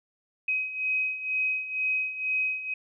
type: beating tone pair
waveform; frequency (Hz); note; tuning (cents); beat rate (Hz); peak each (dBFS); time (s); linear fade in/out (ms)
sine; 2527 / 2529.1; D#7 / D#7; +26 / +28; 2.1; -32 / -27; 0.48-2.74; 5
effects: none